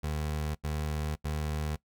25% pulse tone bursts, 75.9 Hz, D#2, 42 cents flat, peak -27 dBFS, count 3, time 0.03-1.762 s, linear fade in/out 10 ms, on 520 ms, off 86 ms, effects noise-tail reverb RT60 0.1 s tail -20 dB re dry

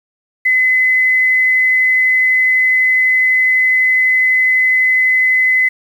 sine tone, 2028 Hz, B6, 45 cents sharp, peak -9 dBFS, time 0.45-5.69 s, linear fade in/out 10 ms, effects 7-bit

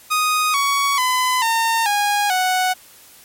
sawtooth tone with pitch steps, 1244.5 / 1121.6 / 1010.8 / 911 / 821.1 / 740 Hz, D#6 / C#6 / B5 / A#5 / G#5 / F#5, 0 / +20 / +40 / -40 / -20 / 0 cents, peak -12 dBFS, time 0.1-2.74 s, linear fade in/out 20 ms, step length 440 ms, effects white hiss -46 dBFS RMS until 3.24 s + MP3 64 kbps

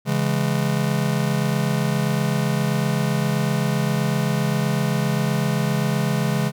square chord, C# minor, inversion none, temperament just, 138.59 / 166.31 / 207.9 Hz, C#3 / E3 / G#3, 0 / +16 / +2 cents, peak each -23 / -25 / -25 dBFS, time 0.05-6.52 s, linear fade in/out 50 ms, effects none

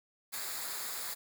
white noise with comb filter, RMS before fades -39 dBFS, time 0.32-1.15 s, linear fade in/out 20 ms, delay 0.34 ms, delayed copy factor -0.65, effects none

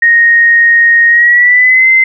sine tone with pitch glide, 1864.7 to 2069 Hz, A#6 to C7, 0 to -20 cents, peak -3 dBFS, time 0.02-2.04 s, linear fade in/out 5 ms, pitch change +180 cents, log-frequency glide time 1.08-1.89 s, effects none

